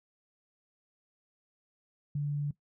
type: tone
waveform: sine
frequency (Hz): 145.3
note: D3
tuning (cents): -18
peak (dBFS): -29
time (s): 2.15-2.51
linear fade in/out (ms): 5
effects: noise-tail reverb RT60 0.1 s tail -18 dB re dry